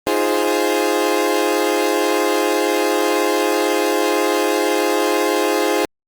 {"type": "chord", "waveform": "30% pulse", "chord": "F minor seventh", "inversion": "third", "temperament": "equal", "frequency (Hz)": [311.1, 349.2, 415.3, 523.3], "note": ["Eb4", "F4", "Ab4", "C5"], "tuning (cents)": [0, 0, 0, 0], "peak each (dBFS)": [-20, -19, -17, -19], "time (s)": [0.07, 5.85], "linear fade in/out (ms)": 0, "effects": ["Opus 24 kbps"]}